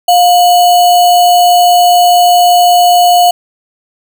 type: tone with sample-and-hold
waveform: sine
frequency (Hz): 708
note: F5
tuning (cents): +23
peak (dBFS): -3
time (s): 0.08-3.31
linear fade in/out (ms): 5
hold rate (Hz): 3675
effects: none